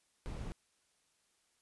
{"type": "noise", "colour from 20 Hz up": "brown", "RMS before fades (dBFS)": -42, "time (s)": [0.26, 0.52], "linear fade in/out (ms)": 0, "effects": ["white hiss -75 dBFS RMS until 1.61 s", "resampled to 24000 Hz"]}